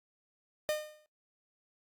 45% pulse tone with exponential decay, 609 Hz, D#5, 37 cents flat, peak -27 dBFS, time 0.69-1.06 s, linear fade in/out 0 ms, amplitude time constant 79 ms, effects noise-tail reverb RT60 0.3 s tail -24 dB re dry + Opus 48 kbps

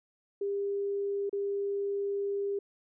sine tone with dropouts, 400.6 Hz, G4, 38 cents sharp, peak -29 dBFS, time 0.41-2.59 s, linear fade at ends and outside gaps 5 ms, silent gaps 1.295-1.328 s, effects none

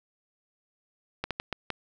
slowing click train, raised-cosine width 0.3 ms, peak -14 dBFS, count 5, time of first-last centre 1.24-1.703 s, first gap 67 ms, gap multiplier 1.38, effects none

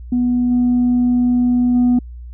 sine tone with level steps, 245.7 Hz, B3, 9 cents flat, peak -12 / -10 / -8 dBFS, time 0.12-1.99 s, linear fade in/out 5 ms, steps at 0.5 / 1.74 s, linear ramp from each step 20 ms, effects tanh soft clip ceiling -9 dBFS + added 60 Hz sine -30 dBFS peak until 2.33 s

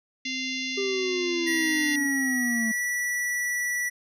sine tone with tremolo, 260 Hz, C4, 11 cents flat, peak -34 dBFS, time 0.25-2.07 s, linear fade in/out 10 ms, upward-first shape triangle, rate 1.1 Hz, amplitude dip 35%
harmonic tone, 694 Hz, F5, 11 cents flat, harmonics 3 / 4 / 5 / 6 / 7 / 8 / 9, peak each -33 / -35 / -37 / -39 / -40 / -41 / -42 dBFS, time 0.25-1.96 s, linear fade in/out 5 ms
triangle linear sweep, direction down, 398.7 to 221 Hz, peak -24 dBFS, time 0.77-2.72 s, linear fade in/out 10 ms
square tone with pitch glide, 1922 to 1953.3 Hz, B6 to B6, -48 to -20 cents, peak -26 dBFS, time 1.46-3.9 s, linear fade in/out 20 ms, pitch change +28 cents, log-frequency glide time 2.29-2.81 s
effects resampled to 32000 Hz

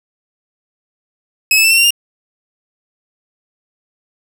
sawtooth tone with pitch steps, 2566 / 2612 / 2660 / 2708 / 2757 / 2806 Hz, E7 / E7 / E7 / E7 / F7 / F7, -47 / -17 / +15 / +46 / -23 / +8 cents, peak -5 dBFS, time 1.51-1.906 s, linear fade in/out 2 ms, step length 66 ms, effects none

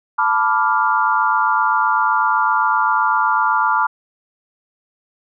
sine chord, B half-diminished seventh, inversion third, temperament equal, 880 / 987.8 / 1174.7 / 1396.9 Hz, A5 / B5 / D6 / F6, 0 / 0 / 0 / 0 cents, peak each -19 dBFS, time 0.18-3.87 s, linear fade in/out 10 ms, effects none

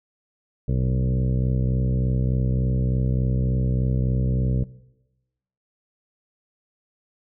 harmonic tone with a mistuned harmonic, 63.4 Hz, B1, 46 cents sharp, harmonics 1 / 2 / 3 / 4 / 5 / 6 / 7 / 8 / 9, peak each -24 / -22 / -29 / -36 / -38 / -44 / -36 / -41 / -43 dBFS, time 0.68-4.64 s, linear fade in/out 5 ms, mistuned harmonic 1, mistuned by -34 cents, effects noise-tail reverb RT60 1.0 s tail -19 dB re dry

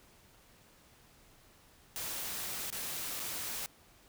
white noise with dropouts, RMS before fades -39 dBFS, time 1.96-3.66 s, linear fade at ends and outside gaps 0 ms, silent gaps 2.702-2.726 / 3.196-3.2 s, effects pink hiss -62 dBFS RMS until 4.08 s

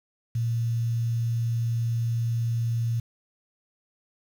sine tone with quantisation, 116.3 Hz, A#2, 4 cents flat, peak -23 dBFS, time 0.35-3 s, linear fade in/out 5 ms, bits 8, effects none

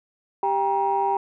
sine tone cluster, 393.6 / 794 / 946 Hz, G4 / G5 / A#5, +7 / +22 / +25 cents, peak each -26 / -22 / -23 dBFS, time 0.43-1.17 s, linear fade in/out 2 ms, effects tanh soft clip ceiling -12 dBFS

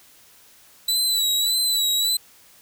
sawtooth tone with vibrato, 3951 Hz, B7, in tune, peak -16 dBFS, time 0.88-2.17 s, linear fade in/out 5 ms, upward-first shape sine, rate 1.7 Hz, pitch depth 51 cents each way, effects white hiss -52 dBFS RMS until 2.61 s

